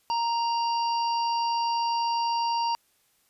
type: harmonic tone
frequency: 932 Hz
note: A#5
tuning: 1 cent flat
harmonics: 1 / 3 / 5 / 6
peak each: -24 / -38 / -35 / -43 dBFS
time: 0.1-2.75 s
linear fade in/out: 0 ms
effects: white hiss -67 dBFS RMS until 3.29 s + resampled to 32000 Hz